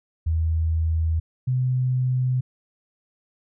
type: tone pair in turn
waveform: sine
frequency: 80.8 / 127.52 Hz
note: E2 / C3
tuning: -34 / -44 cents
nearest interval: minor sixth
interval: 790 cents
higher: second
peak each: -19 dBFS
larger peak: neither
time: 0.26-1.2 / 1.47-2.41 s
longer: neither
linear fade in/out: 10 ms
effects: none